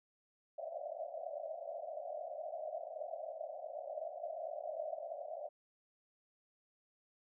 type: band-pass noise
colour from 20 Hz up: pink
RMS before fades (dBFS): -44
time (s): 0.58-5.49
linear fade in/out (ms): 10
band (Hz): 580 to 700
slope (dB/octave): 96
effects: none